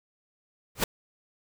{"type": "noise with exponential growth", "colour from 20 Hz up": "pink", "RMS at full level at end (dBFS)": -19, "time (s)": [0.75, 0.84], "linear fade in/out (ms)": 5, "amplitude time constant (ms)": 19, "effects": []}